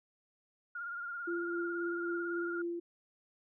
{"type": "tone with vibrato", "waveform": "sine", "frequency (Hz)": 1410, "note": "F6", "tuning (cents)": 16, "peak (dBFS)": -38, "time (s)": [0.75, 2.62], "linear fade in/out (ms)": 5, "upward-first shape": "triangle", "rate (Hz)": 18, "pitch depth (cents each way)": 48}
{"type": "tone with tremolo", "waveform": "sine", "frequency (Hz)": 343.2, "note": "F4", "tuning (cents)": -30, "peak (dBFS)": -33, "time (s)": [1.27, 2.8], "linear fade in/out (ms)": 10, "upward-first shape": "triangle", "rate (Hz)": 3.8, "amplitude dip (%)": 35}
{"effects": []}